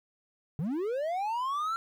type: linear sweep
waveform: triangle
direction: up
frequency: 135.5 to 1368 Hz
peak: -27 dBFS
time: 0.59-1.76 s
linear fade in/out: 0 ms
effects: 11-bit